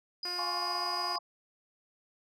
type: tone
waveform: sine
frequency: 4931 Hz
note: D#8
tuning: 16 cents flat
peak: -34 dBFS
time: 0.23-1.18 s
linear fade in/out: 2 ms
type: tone with pitch glide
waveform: 10% pulse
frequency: 355.6 to 358.1 Hz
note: F4 to F4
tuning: +31 to +43 cents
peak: -31 dBFS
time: 0.25-1.16 s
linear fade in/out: 2 ms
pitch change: +12 cents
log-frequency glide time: 0.51-0.85 s
type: chord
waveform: sine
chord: Db major seventh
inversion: first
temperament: equal with one note detuned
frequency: 698.5 / 830.6 / 1046.5 / 1119 Hz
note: F5 / Ab5 / C6 / Db6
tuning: 0 / 0 / 0 / +16 cents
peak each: -40 / -41 / -38 / -39 dBFS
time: 0.38-1.19 s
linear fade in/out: 10 ms
effects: resampled to 32000 Hz